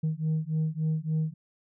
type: beating tone pair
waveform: sine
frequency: 155.56 / 159.06 Hz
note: D#3 / D#3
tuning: 0 / +38 cents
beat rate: 3.5 Hz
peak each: -27 dBFS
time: 0.03-1.34 s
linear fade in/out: 10 ms
effects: tanh soft clip ceiling -22 dBFS